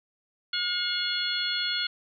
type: harmonic tone with a mistuned harmonic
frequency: 717 Hz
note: F5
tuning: 45 cents sharp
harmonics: 2 / 3 / 4 / 5 / 6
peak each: -32 / -37 / -34 / -31 / -31 dBFS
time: 0.53-1.87 s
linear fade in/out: 5 ms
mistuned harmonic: 5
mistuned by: -93 cents
effects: none

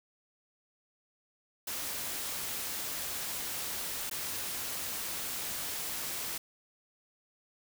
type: noise with dropouts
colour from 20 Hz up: white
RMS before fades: -37 dBFS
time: 1.67-6.38 s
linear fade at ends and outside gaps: 5 ms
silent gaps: 4.098-4.111 s
effects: none

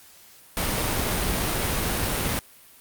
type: noise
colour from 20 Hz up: pink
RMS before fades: -25 dBFS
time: 0.57-2.39 s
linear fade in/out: 0 ms
effects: white hiss -51 dBFS RMS until 2.8 s + Opus 48 kbps

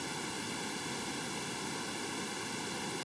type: noise with comb filter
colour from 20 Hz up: pink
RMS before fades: -38 dBFS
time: 0-3.03 s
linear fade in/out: 0 ms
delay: 1.6 ms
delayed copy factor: -0.8
effects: high-pass 150 Hz 12 dB/octave + resampled to 22050 Hz

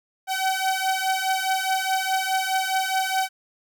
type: beating tone pair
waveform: sawtooth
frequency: 759 / 763.8 Hz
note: F#5 / G5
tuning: +44 / -45 cents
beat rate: 4.8 Hz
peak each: -21 dBFS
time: 0.27-3.29 s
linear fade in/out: 50 ms
effects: none

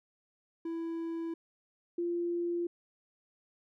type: tone pair in turn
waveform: triangle / sine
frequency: 331.2 / 345.4 Hz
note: E4 / F4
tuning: +8 / -19 cents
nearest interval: minor second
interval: 73 cents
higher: second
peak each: -32 / -30 dBFS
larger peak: second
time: 0.65-1.34 / 1.98-2.67 s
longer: neither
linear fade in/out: 5 ms
effects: none

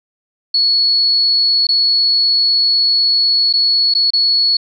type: tone with dropouts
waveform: sine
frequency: 4384 Hz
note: C#8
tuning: 20 cents flat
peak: -10 dBFS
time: 0.54-4.57 s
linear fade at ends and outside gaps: 5 ms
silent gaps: 1.67-1.688 / 3.528-3.536 / 3.939-3.949 / 4.105-4.134 s
effects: none

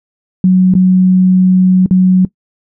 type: tone with dropouts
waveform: sine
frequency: 185 Hz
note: F#3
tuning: in tune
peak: -4 dBFS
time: 0.44-2.25 s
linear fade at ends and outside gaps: 2 ms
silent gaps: 0.739-0.751 / 1.861-1.909 s
effects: noise-tail reverb RT60 0.1 s tail -19 dB re dry

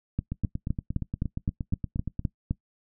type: two click trains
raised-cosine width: 5 ms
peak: -14 / -18 dBFS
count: 10 / 17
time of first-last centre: 0.19-2.51 / 0.32-2.194 s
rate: 3.88 / 8.54 Hz
effects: noise-tail reverb RT60 0.1 s tail -20 dB re dry

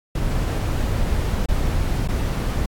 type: noise with dropouts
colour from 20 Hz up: brown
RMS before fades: -21 dBFS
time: 0.15-2.66 s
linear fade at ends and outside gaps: 5 ms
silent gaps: 1.46-1.485 / 2.077-2.085 s
effects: AAC 64 kbps

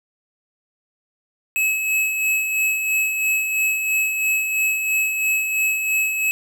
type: tone with tremolo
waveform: square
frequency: 2579 Hz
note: E7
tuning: 39 cents flat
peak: -17 dBFS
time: 1.56-6.31 s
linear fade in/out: 0 ms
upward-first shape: sine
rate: 3 Hz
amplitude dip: 45%
effects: none

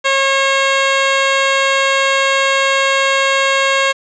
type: tone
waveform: 10% pulse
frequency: 543 Hz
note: C#5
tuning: 36 cents flat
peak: -3 dBFS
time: 0.04-3.93 s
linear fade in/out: 20 ms
effects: resampled to 16000 Hz + 7-bit

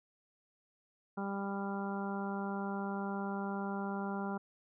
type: harmonic tone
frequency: 198.1 Hz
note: G3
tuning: 18 cents sharp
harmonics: 1 / 2 / 3 / 4 / 5 / 6 / 7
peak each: -37 / -43 / -48 / -43 / -46 / -51 / -46 dBFS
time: 1.17-4.38 s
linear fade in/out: 10 ms
effects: none

